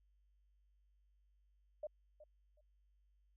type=tone with echo; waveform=sine; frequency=605 Hz; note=D#5; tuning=49 cents flat; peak=-40 dBFS; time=1.83-1.87 s; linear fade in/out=5 ms; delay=370 ms; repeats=2; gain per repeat=-15 dB; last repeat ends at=2.61 s; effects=added 50 Hz sine -70 dBFS peak until 3.36 s